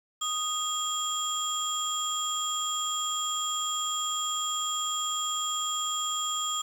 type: tone cluster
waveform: sine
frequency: 1240 / 3276 / 7280 Hz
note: D#6 / G#7 / A#8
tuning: -6 / -24 / -42 cents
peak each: -31 dBFS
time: 0.21-6.62 s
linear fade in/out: 10 ms
effects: tanh soft clip ceiling -22 dBFS + 8-bit